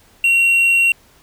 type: tone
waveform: triangle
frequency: 2742 Hz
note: F7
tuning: 32 cents flat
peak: -9 dBFS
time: 0.24-0.92 s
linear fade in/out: 2 ms
effects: pink hiss -51 dBFS RMS until 1.22 s